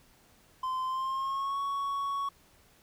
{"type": "tone with pitch glide", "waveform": "triangle", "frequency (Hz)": [1034, 1114.6], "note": ["C6", "C#6"], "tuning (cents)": [-21, 9], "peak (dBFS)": -28, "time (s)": [0.63, 2.29], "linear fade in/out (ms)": 5, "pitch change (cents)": 130, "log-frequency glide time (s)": [0.85, 1.6], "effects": ["pink hiss -62 dBFS RMS until 2.82 s"]}